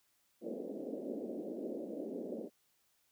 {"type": "band-pass noise", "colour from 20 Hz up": "pink", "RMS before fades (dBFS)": -42, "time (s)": [0.41, 2.5], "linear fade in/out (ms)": 50, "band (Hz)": [220, 580], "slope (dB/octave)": 48, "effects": ["white hiss -75 dBFS RMS until 3.11 s"]}